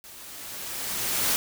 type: noise with level ramp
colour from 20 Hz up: white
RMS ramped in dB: -46 to -23 dBFS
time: 0.04-1.36 s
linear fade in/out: 0 ms
effects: none